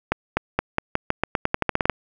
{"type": "accelerating click train", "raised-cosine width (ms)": 0.5, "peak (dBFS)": -4, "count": 16, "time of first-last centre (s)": [0.12, 1.897], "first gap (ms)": 250, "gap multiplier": 0.88, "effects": []}